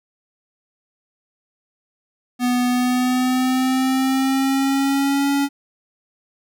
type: tone with pitch glide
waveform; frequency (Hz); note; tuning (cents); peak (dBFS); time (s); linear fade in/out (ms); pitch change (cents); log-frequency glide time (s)
square; 246.9 to 280.4; B3 to C#4; 0 to +20; -17; 2.39-5.49; 50; +220; 2.68-5.3
effects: none